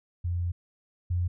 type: tone pair in turn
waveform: sine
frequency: 87.31 / 88.38 Hz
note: F2 / F2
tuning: 0 / +21 cents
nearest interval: unison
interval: 21 cents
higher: second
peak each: -26 / -24 dBFS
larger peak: second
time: 0.24-0.52 / 1.1-1.28 s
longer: first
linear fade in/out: 10 ms
effects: none